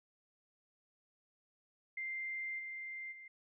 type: tone with level steps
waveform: sine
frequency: 2093 Hz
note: C7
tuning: in tune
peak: -38 / -42 / -50 dBFS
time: 1.97-3.28 s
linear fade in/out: 5 ms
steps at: 2.58 / 3.11 s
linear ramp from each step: 20 ms
effects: none